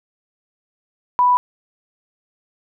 sine tone, 987.8 Hz, B5, in tune, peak -11 dBFS, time 1.19-1.37 s, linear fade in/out 0 ms, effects none

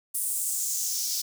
white noise with high-pass filter sweep, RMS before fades -29 dBFS, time 0.14-1.22 s, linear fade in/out 10 ms, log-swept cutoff 9700 to 5000 Hz, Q 3.1, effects none

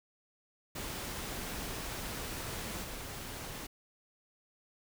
pink noise with level steps, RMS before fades -40 / -43 dBFS, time 0.75-3.67 s, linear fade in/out 10 ms, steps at 2.83 s, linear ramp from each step 20 ms, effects none

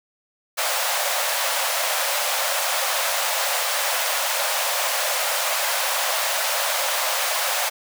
pink high-pass noise, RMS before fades -23 dBFS, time 0.57-7.7 s, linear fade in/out 20 ms, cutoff 520 Hz, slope 96 dB/octave, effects none

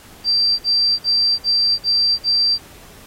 sine tone bursts, 4699 Hz, D8, in tune, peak -13 dBFS, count 6, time 0.24-2.585 s, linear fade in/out 50 ms, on 350 ms, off 49 ms, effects pink hiss -44 dBFS RMS until 3.06 s + AAC 48 kbps

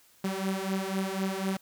sawtooth beating tone pair, 190 / 194 Hz, F#3 / G3, +46 / -18 cents, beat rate 4 Hz, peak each -28 dBFS, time 0.24-1.57 s, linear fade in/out 5 ms, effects white hiss -61 dBFS RMS until 1.61 s

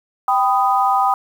sine chord, G augmented, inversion none, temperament equal with one note detuned, 784 / 997.5 / 1244.5 Hz, G5 / B5 / D#6, 0 / +17 / 0 cents, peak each -16 / -19 / -18 dBFS, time 0.28-1.14 s, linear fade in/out 2 ms, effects 7-bit

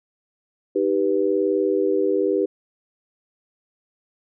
sine chord, Eb augmented, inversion none, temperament equal with one note detuned, 311.1 / 392 / 490.8 Hz, Eb4 / G4 / B4, 0 / 0 / -11 cents, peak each -24 / -20 / -23 dBFS, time 0.75-2.46 s, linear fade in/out 10 ms, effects none

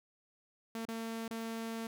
sawtooth tone with dropouts, 226.5 Hz, A#3, 50 cents flat, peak -34 dBFS, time 0.75-1.87 s, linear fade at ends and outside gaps 2 ms, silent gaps 0.853-0.885 / 1.279-1.309 s, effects none

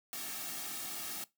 white noise with comb filter, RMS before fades -41 dBFS, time 0.13-1.24 s, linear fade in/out 0 ms, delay 2 ms, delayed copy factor -0.75, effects noise-tail reverb RT60 0.2 s tail -20 dB re dry + high-pass 150 Hz 12 dB/octave

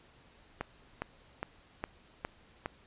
click train, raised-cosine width 0.5 ms, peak -19 dBFS, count 6, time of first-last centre 0.61-2.659 s, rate 2.44 Hz, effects pink hiss -61 dBFS RMS until 2.86 s + resampled to 8000 Hz

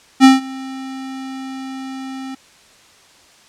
square tone with ADSR envelope, 264.8 Hz, C4, 21 cents sharp, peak -3 dBFS, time 0.2-2.35 s, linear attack 42 ms, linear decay 160 ms, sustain -24 dB, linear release 7 ms, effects white hiss -48 dBFS RMS until 3.48 s + low-pass 7000 Hz 12 dB/octave

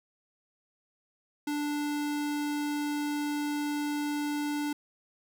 square tone, 293.7 Hz, D4, in tune, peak -30 dBFS, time 1.47-4.73 s, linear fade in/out 5 ms, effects none

